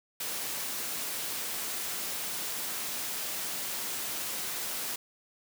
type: high-pass noise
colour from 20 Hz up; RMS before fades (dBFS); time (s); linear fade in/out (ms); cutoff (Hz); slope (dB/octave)
white; -35; 0.2-4.96; 5; 140; 12
effects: none